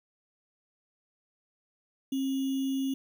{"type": "tone with sample-and-hold", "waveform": "sine", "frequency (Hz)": 268.7, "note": "C4", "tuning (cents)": 46, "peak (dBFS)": -27, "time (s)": [2.12, 2.94], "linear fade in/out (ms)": 5, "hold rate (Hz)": 3150, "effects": []}